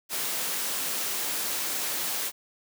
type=high-pass noise; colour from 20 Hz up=white; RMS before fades=-30 dBFS; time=0.09-2.32 s; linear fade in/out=50 ms; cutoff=200 Hz; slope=12 dB/octave; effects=none